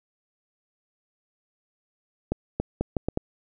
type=accelerating click train; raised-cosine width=2 ms; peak=-11 dBFS; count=6; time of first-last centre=2.32-3.174 s; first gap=280 ms; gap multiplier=0.75; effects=none